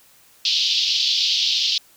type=band-pass noise; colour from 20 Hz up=pink; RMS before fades=-20 dBFS; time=0.45-1.78 s; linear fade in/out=2 ms; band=3000 to 5200 Hz; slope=48 dB/octave; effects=white hiss -53 dBFS RMS until 1.96 s